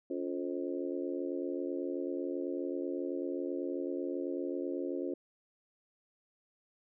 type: harmonic tone with a mistuned harmonic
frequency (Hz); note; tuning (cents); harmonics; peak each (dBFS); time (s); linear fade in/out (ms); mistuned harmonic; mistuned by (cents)
87.8; F2; +10; 3 / 4 / 5 / 6 / 7; -38 / -37 / -43 / -41 / -50; 0.1-5.14; 5; 3; +110
effects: none